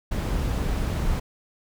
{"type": "noise", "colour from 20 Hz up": "brown", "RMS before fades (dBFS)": -25, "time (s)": [0.11, 1.2], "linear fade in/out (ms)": 10, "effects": []}